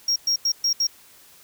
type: tone bursts at uneven times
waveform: triangle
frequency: 5588 Hz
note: F8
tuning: in tune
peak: -17 dBFS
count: 5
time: 0.08-0.16 / 0.27-0.36 / 0.45-0.52 / 0.64-0.73 / 0.8-0.87 s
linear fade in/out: 5 ms
effects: white hiss -51 dBFS RMS until 1.43 s